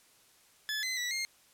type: tone with pitch steps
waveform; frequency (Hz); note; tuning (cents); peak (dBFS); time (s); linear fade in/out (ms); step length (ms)
20% pulse; 1722 / 2041 / 1956 / 2124; A6 / C7 / B6 / C7; -38 / -44 / -17 / +25; -27; 0.69-1.25; 0; 140
effects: white hiss -63 dBFS RMS until 1.53 s + low-pass 12000 Hz 12 dB/octave